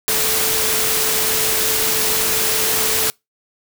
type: tone in noise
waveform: sine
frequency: 439.3 Hz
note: A4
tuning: 3 cents flat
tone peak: -27 dBFS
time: 0.08-3.1 s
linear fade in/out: 0 ms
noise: white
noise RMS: -18 dBFS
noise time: 0.08-3.1 s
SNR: -12 dB
effects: noise-tail reverb RT60 0.2 s tail -26 dB re dry